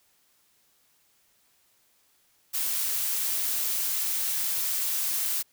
blue noise, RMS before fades -28 dBFS, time 2.53-5.43 s, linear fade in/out 20 ms, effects white hiss -66 dBFS RMS until 5.52 s

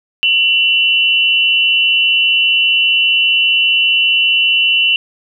sine tone pair together, 2725 / 2960 Hz, F7 / F#7, -43 / 0 cents, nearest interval minor second, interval 143 cents, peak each -12 dBFS, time 0.23-4.96 s, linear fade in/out 0 ms, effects none

